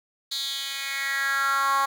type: tone with high-pass filter sweep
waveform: 10% pulse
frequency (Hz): 274.4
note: C#4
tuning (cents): -17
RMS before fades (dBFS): -26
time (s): 0.31-1.86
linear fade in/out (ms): 10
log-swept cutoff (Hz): 4000 to 980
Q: 4.4
effects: none